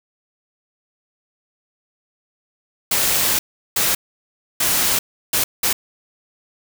white noise bursts at uneven times, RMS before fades -18 dBFS, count 5, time 2.91-3.39 / 3.76-3.95 / 4.6-4.99 / 5.33-5.44 / 5.63-5.73 s, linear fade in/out 5 ms, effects none

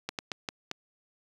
slowing click train, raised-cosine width 0.2 ms, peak -15 dBFS, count 5, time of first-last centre 0.09-0.714 s, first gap 98 ms, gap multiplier 1.32, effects high-pass 80 Hz 12 dB/octave + 8-bit

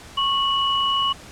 sine tone pair together, 1100 / 2937 Hz, C#6 / F#7, -14 / -13 cents, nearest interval octave + perfect fourth, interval 1701 cents, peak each -21 dBFS, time 0.17-1.13 s, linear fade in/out 10 ms, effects pink hiss -42 dBFS RMS until 1.31 s + low-pass 9000 Hz 12 dB/octave

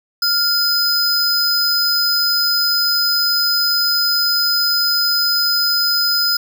square tone pair together, 1396.9 / 5026 Hz, F6 / D#8, 0 / +17 cents, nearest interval octave + minor seventh, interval 2217 cents, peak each -22 / -15 dBFS, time 0.22-6.37 s, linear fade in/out 5 ms, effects none

